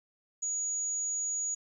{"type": "tone", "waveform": "sine", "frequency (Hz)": 6800, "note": "G#8", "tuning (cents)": 40, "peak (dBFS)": -30, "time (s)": [0.42, 1.55], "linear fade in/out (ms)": 10, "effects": ["12-bit"]}